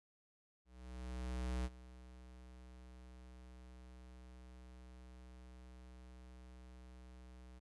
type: tone with ADSR envelope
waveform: square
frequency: 62.3 Hz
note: B1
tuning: 16 cents sharp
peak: -37 dBFS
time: 0.65-7.6 s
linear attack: 1000 ms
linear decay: 39 ms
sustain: -18 dB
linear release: 22 ms
effects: resampled to 24000 Hz